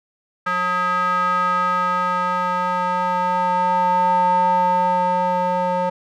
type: tone with band-pass filter sweep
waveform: square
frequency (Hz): 180.3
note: F#3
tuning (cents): -45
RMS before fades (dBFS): -19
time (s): 0.46-5.9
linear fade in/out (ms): 10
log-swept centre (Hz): 1400 to 750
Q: 5.5
effects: none